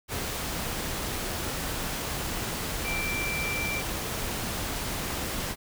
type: tone in noise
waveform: sine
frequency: 2349 Hz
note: D7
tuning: in tune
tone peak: -30 dBFS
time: 2.83-3.83 s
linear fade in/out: 50 ms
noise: pink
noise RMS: -32 dBFS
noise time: 0.08-5.56 s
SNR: -1 dB
effects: none